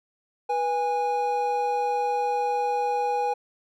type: tone pair together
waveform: triangle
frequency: 488.8 / 822 Hz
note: B4 / G#5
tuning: -18 / -18 cents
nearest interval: major sixth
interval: 900 cents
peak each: -26 / -22 dBFS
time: 0.49-3.34 s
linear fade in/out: 10 ms
effects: none